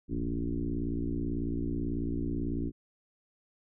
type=tone with frequency modulation; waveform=sine; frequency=155.5 Hz; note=D#3; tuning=1 cent flat; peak=-29 dBFS; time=0.08-2.72 s; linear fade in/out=50 ms; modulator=58.2 Hz; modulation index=3.1; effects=none